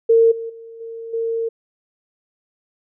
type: tone with level steps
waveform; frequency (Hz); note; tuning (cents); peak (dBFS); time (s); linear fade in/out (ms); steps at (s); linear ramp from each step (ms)
sine; 456.5; A#4; -36; -9 / -25 / -35 / -29 / -19; 0.09-1.49; 10; 0.31 / 0.49 / 0.8 / 1.13; 10
effects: none